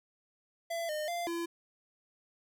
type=tone with pitch steps; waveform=square; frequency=673 / 609 / 692 / 339 Hz; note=E5 / D#5 / F5 / E4; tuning=+36 / -37 / -16 / +49 cents; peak=-34 dBFS; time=0.7-1.46 s; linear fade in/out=10 ms; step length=190 ms; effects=none